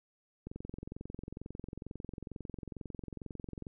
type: click train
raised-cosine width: 3 ms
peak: -29 dBFS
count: 72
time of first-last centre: 0.47-3.668 s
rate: 22.2 Hz
effects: none